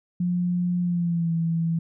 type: tone with pitch glide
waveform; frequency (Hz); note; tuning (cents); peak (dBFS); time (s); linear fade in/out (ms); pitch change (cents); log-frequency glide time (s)
sine; 177.3 to 165.43; F3 to E3; +26 to +6; -21; 0.2-1.79; 5; -120; 0.81-1.33
effects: none